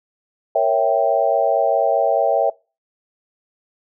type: chord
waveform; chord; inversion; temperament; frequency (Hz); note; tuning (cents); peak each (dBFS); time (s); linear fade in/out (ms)
sine; A# diminished seventh; none; equal; 466.2 / 554.4 / 659.3 / 784; A#4 / C#5 / E5 / G5; 0 / 0 / 0 / 0; -23 / -19 / -17 / -20; 0.55-2.5; 5
effects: noise-tail reverb RT60 0.3 s tail -23 dB re dry